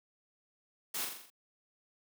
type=noise with echo; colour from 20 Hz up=white; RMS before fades=-37 dBFS; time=0.94-1.05 s; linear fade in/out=5 ms; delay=42 ms; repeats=6; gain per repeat=-4 dB; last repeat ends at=1.302 s; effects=high-pass 200 Hz 12 dB/octave